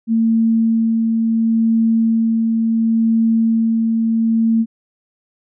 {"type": "tone with tremolo", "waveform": "sine", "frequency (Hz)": 226, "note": "A3", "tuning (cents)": 47, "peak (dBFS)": -11, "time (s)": [0.07, 4.66], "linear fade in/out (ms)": 50, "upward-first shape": "sine", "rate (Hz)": 0.71, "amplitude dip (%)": 25, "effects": []}